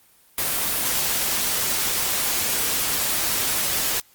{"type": "noise", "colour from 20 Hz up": "white", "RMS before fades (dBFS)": -23, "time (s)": [0.38, 4], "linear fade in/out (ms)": 2, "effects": ["white hiss -56 dBFS RMS until 4.14 s", "Opus 24 kbps"]}